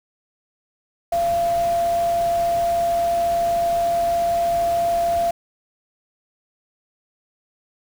sine tone in noise, 685 Hz, F5, 34 cents flat, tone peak -17 dBFS, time 1.12-5.31 s, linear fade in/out 5 ms, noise pink, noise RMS -35 dBFS, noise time 1.12-5.31 s, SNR +15 dB, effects none

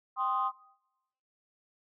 sine chord, C minor, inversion second, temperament equal, 784 / 1046.5 / 1244.5 Hz, G5 / C6 / Eb6, 0 / 0 / 0 cents, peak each -34 / -30 / -31 dBFS, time 0.16-0.52 s, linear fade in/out 50 ms, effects noise-tail reverb RT60 0.9 s tail -22 dB re dry + tanh soft clip ceiling -19 dBFS

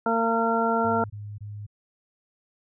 harmonic tone, 228.3 Hz, A#3, 36 cents flat, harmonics 1 / 2 / 3 / 4 / 6, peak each -27 / -27 / -27 / -27 / -27 dBFS, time 0.06-1.04 s, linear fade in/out 2 ms
sine tone bursts, 103.83 Hz, G#2, in tune, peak -34 dBFS, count 3, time 0.84-1.666 s, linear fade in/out 10 ms, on 260 ms, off 23 ms
effects none

